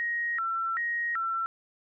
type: tone with vibrato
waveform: sine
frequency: 1591 Hz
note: G6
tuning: 25 cents sharp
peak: -27 dBFS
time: 0-1.46 s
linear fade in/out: 0 ms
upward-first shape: square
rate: 1.3 Hz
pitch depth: 290 cents each way
effects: none